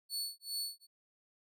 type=tone with tremolo; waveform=sawtooth; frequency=4435 Hz; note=C#8; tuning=in tune; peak=-32 dBFS; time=0.09-0.87 s; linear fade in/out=50 ms; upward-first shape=sine; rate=2.5 Hz; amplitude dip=100%; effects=none